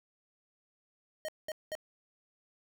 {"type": "tone bursts", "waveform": "square", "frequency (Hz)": 622.3, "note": "D#5", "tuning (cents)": 0, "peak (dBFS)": -36, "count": 3, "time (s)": [1.25, 1.752], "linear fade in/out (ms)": 0, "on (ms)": 34, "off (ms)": 200, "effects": []}